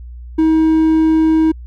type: tone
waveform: triangle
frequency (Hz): 318.1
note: D#4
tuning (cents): +38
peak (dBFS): -7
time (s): 0.38-1.52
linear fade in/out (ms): 10
effects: added 60 Hz sine -29 dBFS peak until 1.66 s